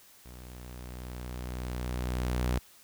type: tone with level ramp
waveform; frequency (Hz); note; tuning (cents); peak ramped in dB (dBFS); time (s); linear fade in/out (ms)
sawtooth; 61.74; B1; 0; -42 to -22; 0.25-2.59; 10
effects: white hiss -57 dBFS RMS until 2.83 s